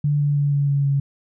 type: tone with pitch steps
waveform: sine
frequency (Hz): 146.2 / 144.86 / 143.52 / 142.2 / 140.89 / 139.6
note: D3 / D3 / D3 / C#3 / C#3 / C#3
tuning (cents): -7 / -23 / -40 / +45 / +28 / +13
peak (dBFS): -16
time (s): 0.04-1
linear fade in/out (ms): 5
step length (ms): 160
effects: none